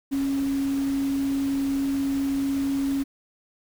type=tone in noise; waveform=sine; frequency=274.8 Hz; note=C#4; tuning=15 cents flat; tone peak=-22 dBFS; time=0.11-3.04 s; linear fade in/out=20 ms; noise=pink; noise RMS=-40 dBFS; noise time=0.11-3.04 s; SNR=+15 dB; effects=none